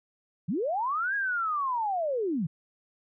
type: linear two-way sweep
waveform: sine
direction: up then down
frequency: 140.1 to 1661.2 to 140.1 Hz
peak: -26 dBFS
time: 0.48-2.47 s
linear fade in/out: 10 ms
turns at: 1.15 s
effects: none